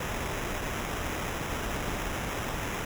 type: noise with sample-and-hold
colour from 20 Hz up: pink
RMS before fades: -33 dBFS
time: 0-2.85 s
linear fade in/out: 5 ms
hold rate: 4410 Hz
effects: none